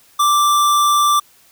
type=tone; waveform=square; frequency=1174.7 Hz; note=D6; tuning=in tune; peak=-12 dBFS; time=0.19-1.2 s; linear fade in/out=10 ms; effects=white hiss -51 dBFS RMS until 1.51 s